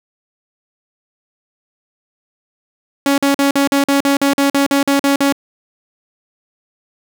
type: tone bursts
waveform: sawtooth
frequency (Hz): 279.1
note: C#4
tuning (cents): +12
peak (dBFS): -7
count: 14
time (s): 3.06-5.325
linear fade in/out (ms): 2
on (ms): 120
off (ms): 45
effects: 8-bit